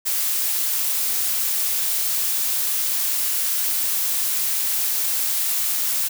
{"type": "noise", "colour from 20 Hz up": "blue", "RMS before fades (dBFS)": -22, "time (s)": [0.05, 6.09], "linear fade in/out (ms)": 20, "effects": []}